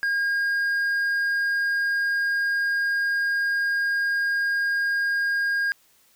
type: tone with hard clipping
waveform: sine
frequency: 1622 Hz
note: G#6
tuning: 41 cents flat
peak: -22 dBFS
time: 0.03-5.72 s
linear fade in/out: 0 ms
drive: 3 dB
effects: white hiss -60 dBFS RMS until 6.15 s